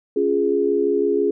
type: chord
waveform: sine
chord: Db major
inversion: none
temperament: equal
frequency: 277.2 / 349.2 / 415.3 Hz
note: Db4 / F4 / Ab4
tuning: 0 / 0 / 0 cents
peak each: -24 / -22 / -18 dBFS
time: 0.16-1.31 s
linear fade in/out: 5 ms
effects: none